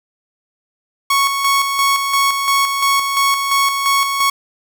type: tone with tremolo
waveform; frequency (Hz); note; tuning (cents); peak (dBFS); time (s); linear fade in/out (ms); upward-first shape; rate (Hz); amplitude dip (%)
sawtooth; 1107; C#6; -3; -8; 1.1-4.3; 5; square; 2.9; 45
effects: none